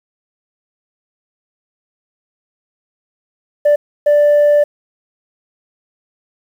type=tone bursts at uneven times; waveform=sine; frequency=587.3 Hz; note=D5; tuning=in tune; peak=-5 dBFS; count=2; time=3.65-3.76 / 4.06-4.64 s; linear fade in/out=10 ms; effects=tanh soft clip ceiling -6 dBFS + 7-bit